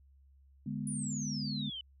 sine chord, G# diminished, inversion second, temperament equal, 146.83 / 207.7 / 246.9 Hz, D3 / G#3 / B3, 0 / 0 / 0 cents, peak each -39 / -38 / -40 dBFS, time 0.66-1.7 s, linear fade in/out 5 ms
sine exponential sweep, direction down, 9956 to 2965 Hz, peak -39 dBFS, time 0.87-1.81 s, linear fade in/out 2 ms
effects added 68 Hz sine -59 dBFS peak until 2 s

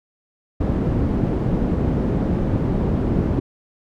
white low-pass noise, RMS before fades -20 dBFS, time 0.6-3.4 s, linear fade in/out 10 ms, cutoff 250 Hz, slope 12 dB/octave, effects none

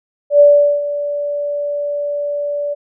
sine tone with ADSR envelope, 580 Hz, D5, 22 cents flat, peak -3 dBFS, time 0.3-2.75 s, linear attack 100 ms, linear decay 410 ms, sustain -14 dB, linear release 23 ms, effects none

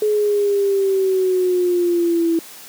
sine exponential sweep, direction down, 426.1 to 329.6 Hz, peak -14 dBFS, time 0.02-2.39 s, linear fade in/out 2 ms, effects white hiss -39 dBFS RMS until 2.68 s + high-pass 150 Hz 12 dB/octave

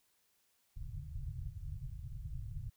pink low-pass noise, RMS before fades -43 dBFS, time 0.76-2.7 s, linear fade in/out 10 ms, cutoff 150 Hz, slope 96 dB/octave, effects white hiss -75 dBFS RMS until 2.76 s

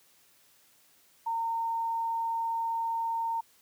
sine tone, 915 Hz, A#5, 32 cents flat, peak -28 dBFS, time 1.26-3.41 s, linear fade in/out 10 ms, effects white hiss -63 dBFS RMS until 3.61 s + high-pass 80 Hz 12 dB/octave

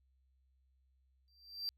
triangle tone with exponential growth, 4699 Hz, D8, in tune, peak -33 dBFS, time 1.28-1.69 s, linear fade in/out 0 ms, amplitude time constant 89 ms, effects added 65 Hz sine -70 dBFS peak until 1.77 s

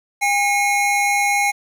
square tone pair together, 809.6 / 2169 Hz, G#5 / C#7, -44 / -38 cents, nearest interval octave + perfect fourth, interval 1706 cents, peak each -19 dBFS, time 0.21-1.52 s, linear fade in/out 20 ms, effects resampled to 32000 Hz + 8-bit

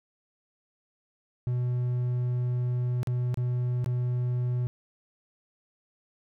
triangle tone with dropouts, 123.47 Hz, B2, in tune, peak -23 dBFS, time 1.47-4.67 s, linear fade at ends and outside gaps 0 ms, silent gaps 3.031-3.072 / 3.343-3.373 / 3.844-3.861 s, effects none

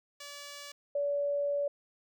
5% pulse / sine tone pair in turn, 575 / 572.6 Hz, D5 / D5, -37 / -44 cents, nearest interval unison, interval 7 cents, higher first, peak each -32 / -28 dBFS, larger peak second, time 0.2-0.72 / 0.95-1.68 s, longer second, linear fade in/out 5 ms, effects none

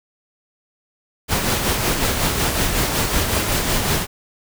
pink noise with tremolo, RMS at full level -18 dBFS, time 1.28-4.07 s, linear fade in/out 50 ms, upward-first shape sine, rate 5.4 Hz, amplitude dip 40%, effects none

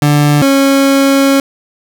30% pulse tone pair in turn, 146.83 / 274.3 Hz, D3 / C#4, 0 / -18 cents, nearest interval major seventh, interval 1082 cents, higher second, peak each -4 dBFS, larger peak neither, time 0.02-0.42 / 0.42-1.4 s, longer second, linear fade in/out 2 ms, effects none

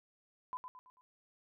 sine tone with echo, 1008 Hz, B5, 35 cents sharp, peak -37 dBFS, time 0.53-0.57 s, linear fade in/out 0 ms, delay 110 ms, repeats 4, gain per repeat -7 dB, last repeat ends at 1.01 s, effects none

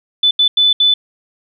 sine tone bursts at uneven times, 3498 Hz, A7, 11 cents flat, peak -8 dBFS, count 4, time 0.23-0.31 / 0.39-0.48 / 0.57-0.73 / 0.8-0.94 s, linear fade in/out 5 ms, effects none

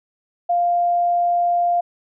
sine tone, 698.5 Hz, F5, in tune, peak -15 dBFS, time 0.49-1.81 s, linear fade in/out 10 ms, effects none

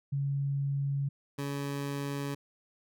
sine / 20% pulse tone pair in turn, 139.6 / 141.14 Hz, C#3 / C#3, +13 / +32 cents, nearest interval unison, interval 19 cents, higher second, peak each -28 dBFS, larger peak neither, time 0.12-1.09 / 1.38-2.35 s, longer neither, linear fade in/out 10 ms, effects none

